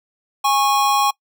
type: tone pair together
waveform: square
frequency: 822.6 / 1098 Hz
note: G#5 / C#6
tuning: -17 / -17 cents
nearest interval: perfect fourth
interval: 500 cents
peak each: -18 dBFS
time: 0.44-1.11 s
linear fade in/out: 10 ms
effects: noise-tail reverb RT60 0.1 s tail -24 dB re dry